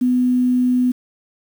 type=tone; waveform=sine; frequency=250 Hz; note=B3; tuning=21 cents sharp; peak=-13 dBFS; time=0.01-0.92 s; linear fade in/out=10 ms; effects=7-bit